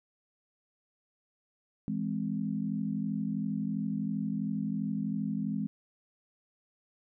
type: chord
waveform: sine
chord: E augmented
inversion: none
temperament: equal with one note detuned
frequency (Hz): 164.81 / 207.7 / 260.1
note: E3 / G#3 / B#3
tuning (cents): 0 / 0 / -10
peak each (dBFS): -36 / -32 / -36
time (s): 1.88-5.67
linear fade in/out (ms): 0
effects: none

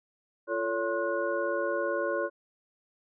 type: tone cluster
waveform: sine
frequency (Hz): 344.5 / 445 / 563 / 1064 / 1458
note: F4 / A4 / C#5 / C6 / F#6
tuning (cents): -24 / +20 / +27 / +29 / -26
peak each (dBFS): -34 / -35 / -30 / -36 / -35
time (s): 0.47-2.3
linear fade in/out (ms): 50
effects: none

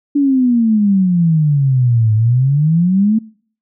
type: exponential two-way sweep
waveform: sine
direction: down then up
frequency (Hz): 290.8 to 106.9 to 225.2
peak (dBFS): -9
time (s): 0.15-3.19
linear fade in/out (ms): 10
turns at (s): 2.14
effects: noise-tail reverb RT60 0.5 s tail -23 dB re dry

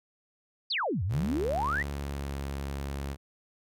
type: exponential two-way sweep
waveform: sine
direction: down then up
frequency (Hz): 5090 to 82.41 to 2055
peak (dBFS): -27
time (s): 0.7-1.83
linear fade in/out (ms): 10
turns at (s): 1.03
type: tone with pitch glide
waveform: sawtooth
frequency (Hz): 73.42 to 69.42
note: D2 to C#2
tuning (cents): 0 to +3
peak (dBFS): -29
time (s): 1.09-3.17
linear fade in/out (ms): 50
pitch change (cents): -97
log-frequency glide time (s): 1.27-2.35
effects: none

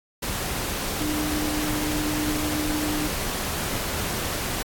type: tone in noise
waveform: sine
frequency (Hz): 301.9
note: D4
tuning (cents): +48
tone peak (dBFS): -26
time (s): 1-3.08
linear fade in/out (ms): 10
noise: pink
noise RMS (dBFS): -28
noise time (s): 0.22-4.63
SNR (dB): -1
effects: AAC 64 kbps

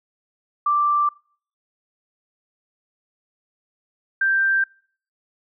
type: tone pair in turn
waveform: sine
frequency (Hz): 1175 / 1573.9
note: D6 / G6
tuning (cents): +1 / +7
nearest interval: perfect fourth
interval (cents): 506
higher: second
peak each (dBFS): -16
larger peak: neither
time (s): 0.66-1.09 / 4.21-4.64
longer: neither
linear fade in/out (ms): 5
effects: noise-tail reverb RT60 0.5 s tail -25 dB re dry

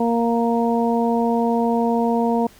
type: harmonic tone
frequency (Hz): 233.1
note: A#3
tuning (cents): 0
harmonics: 1 / 2 / 3 / 4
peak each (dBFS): -19 / -22 / -24 / -25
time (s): 0-2.47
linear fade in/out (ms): 5
effects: pink hiss -49 dBFS RMS until 2.59 s

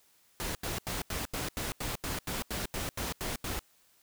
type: noise bursts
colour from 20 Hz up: pink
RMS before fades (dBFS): -35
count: 14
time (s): 0.4-3.592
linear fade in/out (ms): 0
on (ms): 150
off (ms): 84
effects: white hiss -66 dBFS RMS until 4.02 s

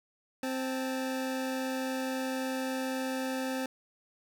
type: tone pair together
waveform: 25% pulse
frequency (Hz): 261.6 / 879.9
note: C4 / A5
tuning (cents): 0 / 0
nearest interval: octave + major sixth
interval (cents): 2100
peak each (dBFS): -28 / -38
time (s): 0.43-3.66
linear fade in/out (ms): 2
effects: none

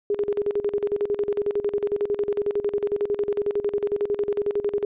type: tone with tremolo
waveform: sine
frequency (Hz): 410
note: G#4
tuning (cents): -22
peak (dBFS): -19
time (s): 0.1-4.85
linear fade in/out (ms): 2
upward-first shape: square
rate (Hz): 11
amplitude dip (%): 80
effects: resampled to 8000 Hz

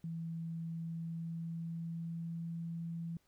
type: tone with pitch glide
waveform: sine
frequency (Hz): 165 to 167.11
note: E3 to E3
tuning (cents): +2 to +24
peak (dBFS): -38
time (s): 0.04-3.17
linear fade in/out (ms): 2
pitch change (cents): +22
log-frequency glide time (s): 0.69-2.5
effects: pink hiss -75 dBFS RMS until 3.27 s

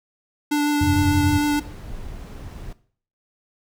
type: tone with vibrato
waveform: square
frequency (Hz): 293.7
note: D4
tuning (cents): 0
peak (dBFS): -18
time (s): 0.51-1.6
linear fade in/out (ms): 10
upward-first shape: triangle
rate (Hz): 6.6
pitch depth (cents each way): 13
type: chord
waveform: sine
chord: F suspended second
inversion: none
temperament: just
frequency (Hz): 87.31 / 98.22 / 130.96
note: F2 / G2 / C3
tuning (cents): 0 / +4 / +2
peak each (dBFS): -21 / -24 / -27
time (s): 0.81-1.38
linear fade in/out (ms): 5
type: noise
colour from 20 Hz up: brown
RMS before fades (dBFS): -35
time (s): 0.92-2.73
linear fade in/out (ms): 5
effects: noise-tail reverb RT60 0.5 s tail -17 dB re dry

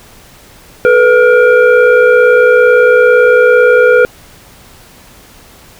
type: tone with frequency modulation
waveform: sine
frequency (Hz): 493.9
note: B4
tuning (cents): 0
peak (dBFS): -3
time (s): 0.85-4.05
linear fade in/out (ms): 0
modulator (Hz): 930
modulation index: 0.99
effects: pink hiss -39 dBFS RMS until 5.79 s

